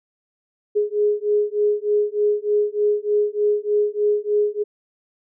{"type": "beating tone pair", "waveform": "sine", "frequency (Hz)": [415.3, 418.6], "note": ["G#4", "G#4"], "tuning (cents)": [0, 14], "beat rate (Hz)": 3.3, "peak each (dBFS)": [-20, -20], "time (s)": [0.75, 4.64], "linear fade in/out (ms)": 20, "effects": []}